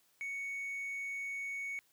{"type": "tone with hard clipping", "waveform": "sine", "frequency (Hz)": 2225, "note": "C#7", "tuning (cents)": 6, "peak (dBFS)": -38, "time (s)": [0.21, 1.79], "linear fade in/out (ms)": 0, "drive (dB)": 2, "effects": ["white hiss -71 dBFS RMS until 1.92 s", "high-pass 80 Hz 12 dB/octave"]}